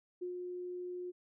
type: tone with ADSR envelope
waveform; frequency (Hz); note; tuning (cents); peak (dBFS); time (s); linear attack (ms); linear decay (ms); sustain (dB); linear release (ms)
sine; 358.7; F4; +46; -36; 0.21-1.12; 14; 110; -3; 25
effects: none

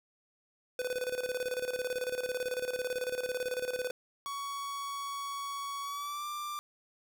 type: tone with tremolo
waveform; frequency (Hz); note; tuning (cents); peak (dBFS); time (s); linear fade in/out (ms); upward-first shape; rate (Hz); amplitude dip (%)
square; 501; B4; +25; -31; 0.79-3.91; 2; square; 18; 70
type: tone with pitch glide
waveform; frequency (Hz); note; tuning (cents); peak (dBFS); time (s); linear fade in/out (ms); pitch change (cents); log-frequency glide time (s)
45% pulse; 1121 to 1183.5; C#6 to D6; +19 to +13; -36; 4.26-6.59; 0; +94; 5.83-6.26
effects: none

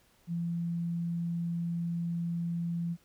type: tone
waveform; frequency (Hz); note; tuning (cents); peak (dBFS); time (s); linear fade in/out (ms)
sine; 170; F3; -46; -30; 0.27-2.97; 50
effects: pink hiss -66 dBFS RMS until 3.04 s

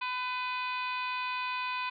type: harmonic tone with a mistuned harmonic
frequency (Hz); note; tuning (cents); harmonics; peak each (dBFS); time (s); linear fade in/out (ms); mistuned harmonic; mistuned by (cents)
502; B4; +28; 2 / 3 / 4 / 5 / 6 / 7 / 8 / 9; -34 / -42 / -46 / -36 / -48 / -46 / -47 / -53; 0.01-1.9; 10; 5; -16
effects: none

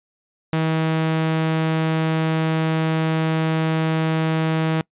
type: tone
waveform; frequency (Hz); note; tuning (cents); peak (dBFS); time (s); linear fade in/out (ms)
sawtooth; 160; D#3; +49; -14; 0.53-4.81; 0
effects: noise-tail reverb RT60 0.1 s tail -25 dB re dry + resampled to 8000 Hz

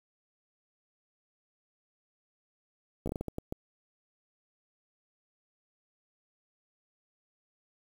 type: slowing click train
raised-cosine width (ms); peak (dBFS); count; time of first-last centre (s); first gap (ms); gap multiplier
2; -21; 9; 3.06-3.524; 14; 1.39
effects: 8-bit

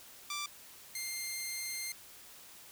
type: tone pair in turn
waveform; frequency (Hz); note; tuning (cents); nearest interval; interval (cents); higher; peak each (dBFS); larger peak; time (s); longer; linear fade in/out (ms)
10% pulse; 1174.7 / 2104; D6 / C7; 0 / +9; minor seventh; 1009; second; -28; neither; 0.3-0.46 / 0.95-1.92; second; 2
effects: white hiss -54 dBFS RMS until 2.71 s

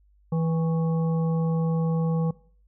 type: harmonic tone with a mistuned harmonic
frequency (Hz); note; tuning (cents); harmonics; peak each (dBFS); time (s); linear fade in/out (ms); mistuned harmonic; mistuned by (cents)
163.5; E3; -14; 1 / 3 / 5 / 7; -22 / -32 / -39 / -42; 0.32-2.31; 5; 7; -60
effects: noise-tail reverb RT60 0.5 s tail -21 dB re dry + added 50 Hz sine -57 dBFS peak until 2.67 s

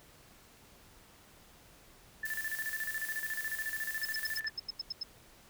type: tone with tremolo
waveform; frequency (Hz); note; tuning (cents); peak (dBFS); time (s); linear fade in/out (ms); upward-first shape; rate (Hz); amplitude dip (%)
sine; 1760; A6; 0; -33; 2.23-4.5; 5; square; 14; 75
type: noise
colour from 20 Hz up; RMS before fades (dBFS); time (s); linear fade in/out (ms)
blue; -43; 2.25-4.4; 5
type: tone bursts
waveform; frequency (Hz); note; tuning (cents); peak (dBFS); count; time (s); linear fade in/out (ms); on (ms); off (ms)
sine; 5200; E8; -24; -33; 10; 4.03-5.033; 5; 22; 87
effects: pink hiss -59 dBFS RMS until 5.49 s

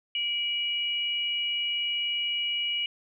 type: tone pair together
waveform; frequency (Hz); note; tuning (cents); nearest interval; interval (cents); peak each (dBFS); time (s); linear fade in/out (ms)
sine; 2323 / 2909; D7 / F#7; -20 / -30; major third; 390; -33 / -27; 0.15-2.86; 2
effects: none

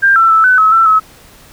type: tone with pitch steps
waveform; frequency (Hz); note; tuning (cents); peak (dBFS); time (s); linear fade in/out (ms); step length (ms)
sine; 1592 / 1339 / 1316 / 1506 / 1288 / 1337 / 1287; G6 / E6 / E6 / F#6 / E6 / E6 / E6; +26 / +27 / -3 / +30 / -41 / +24 / -42; -5; 0.02-1; 20; 140
effects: pink hiss -41 dBFS RMS until 1.52 s

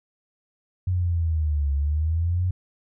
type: linear two-way sweep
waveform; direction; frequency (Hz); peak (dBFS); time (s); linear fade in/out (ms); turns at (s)
sine; down then up; 92.5 to 69.3 to 92.5; -20; 0.87-2.51; 5; 1.73
effects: none

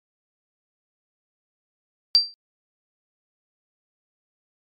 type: tone with exponential decay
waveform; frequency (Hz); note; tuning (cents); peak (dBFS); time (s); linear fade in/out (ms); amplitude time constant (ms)
sine; 4699; D8; 0; -8; 2.15-2.34; 0; 40
effects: MP3 96 kbps

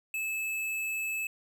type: tone with tanh clipping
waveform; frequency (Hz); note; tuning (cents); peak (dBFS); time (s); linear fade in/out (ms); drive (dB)
sine; 2608; E7; -19; -32; 0.14-1.27; 2; 17
effects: none

